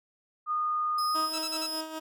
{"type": "tone with pitch glide", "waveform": "sine", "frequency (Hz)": [1227, 1244.8], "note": ["D#6", "D#6"], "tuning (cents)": [-25, 0], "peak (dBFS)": -26, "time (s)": [0.46, 1.3], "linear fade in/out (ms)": 50, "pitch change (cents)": 25, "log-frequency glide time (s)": [1.05, 1.15]}
{"type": "tone", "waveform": "40% pulse", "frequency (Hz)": 5100, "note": "D#8", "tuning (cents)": 42, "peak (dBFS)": -32, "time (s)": [0.98, 1.81], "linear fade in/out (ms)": 5}
{"type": "tone with tremolo", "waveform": "15% pulse", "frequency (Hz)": 316.4, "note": "D#4", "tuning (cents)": 29, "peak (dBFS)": -27, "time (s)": [1.14, 2], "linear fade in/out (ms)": 20, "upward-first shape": "sine", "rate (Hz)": 5, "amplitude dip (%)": 55}
{"type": "tone bursts", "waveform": "10% pulse", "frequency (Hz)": 1318.5, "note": "E6", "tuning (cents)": 0, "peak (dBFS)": -26, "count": 4, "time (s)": [1.33, 1.669], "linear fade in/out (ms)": 10, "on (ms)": 57, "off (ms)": 37}
{"effects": []}